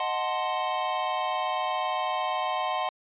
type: chord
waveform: square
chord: D# diminished seventh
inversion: none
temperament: equal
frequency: 622.3 / 740 / 880 / 1046.5 Hz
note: D#5 / F#5 / A5 / C6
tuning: 0 / 0 / 0 / 0 cents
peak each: -35 / -31 / -35 / -31 dBFS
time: 0-2.89 s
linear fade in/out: 2 ms
effects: resampled to 8000 Hz